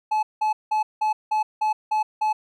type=tone bursts; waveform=triangle; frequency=860 Hz; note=A5; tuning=40 cents flat; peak=-17 dBFS; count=8; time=0.11-2.33 s; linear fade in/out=10 ms; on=120 ms; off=180 ms; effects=none